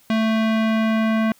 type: tone with low-pass filter sweep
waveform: square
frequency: 221.3 Hz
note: A3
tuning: 10 cents sharp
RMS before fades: -19 dBFS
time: 0.1-1.32 s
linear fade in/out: 2 ms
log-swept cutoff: 3400 to 2100 Hz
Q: 1.2
effects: white hiss -55 dBFS RMS until 1.39 s